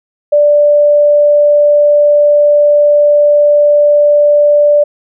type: tone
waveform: sine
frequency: 587.3 Hz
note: D5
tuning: in tune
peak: -4 dBFS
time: 0.32-4.84 s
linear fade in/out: 10 ms
effects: none